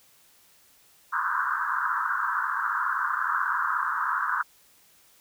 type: band-pass noise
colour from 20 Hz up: white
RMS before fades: -27 dBFS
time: 1.12-4.43 s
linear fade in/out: 20 ms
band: 970 to 1600 Hz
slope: 96 dB/octave
effects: white hiss -59 dBFS RMS until 5.2 s